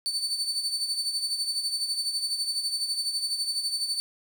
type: tone with tremolo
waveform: 35% pulse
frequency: 4517 Hz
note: C#8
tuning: 32 cents sharp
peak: -23 dBFS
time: 0.06-4 s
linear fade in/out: 0 ms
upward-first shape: sine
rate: 12 Hz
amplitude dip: 60%
effects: 9-bit